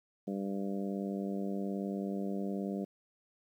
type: harmonic tone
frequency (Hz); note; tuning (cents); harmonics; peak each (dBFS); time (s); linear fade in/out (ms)
98.8; G2; +14; 2 / 3 / 4 / 5 / 6 / 7; -35 / -41 / -42 / -45 / -46 / -49; 0.27-2.85; 10
effects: 11-bit